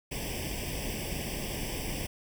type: noise with comb filter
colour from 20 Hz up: pink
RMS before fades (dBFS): -35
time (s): 0.11-2.07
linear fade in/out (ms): 10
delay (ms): 0.37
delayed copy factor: +1
effects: none